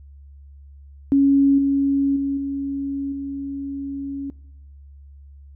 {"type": "tone with level steps", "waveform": "sine", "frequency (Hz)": 277.2, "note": "C#4", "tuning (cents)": 0, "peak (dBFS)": [-12, -16, -20, -23, -26], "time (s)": [1.12, 4.3], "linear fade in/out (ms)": 0, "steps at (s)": [1.58, 2.16, 2.37, 3.12], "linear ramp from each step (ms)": 5, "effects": ["noise-tail reverb RT60 0.7 s tail -21 dB re dry", "added 70 Hz sine -41 dBFS peak until 5.55 s"]}